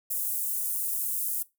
pink high-pass noise, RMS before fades -30 dBFS, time 0.1-1.43 s, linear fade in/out 10 ms, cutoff 10000 Hz, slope 24 dB/octave, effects noise-tail reverb RT60 0.2 s tail -19 dB re dry

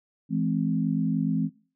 sine chord, E augmented, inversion none, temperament equal with one note detuned, 164.81 / 211.6 / 261.6 Hz, E3 / G#3 / B#3, 0 / +33 / 0 cents, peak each -27 dBFS, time 0.29-1.5 s, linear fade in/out 50 ms, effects noise-tail reverb RT60 0.4 s tail -20 dB re dry

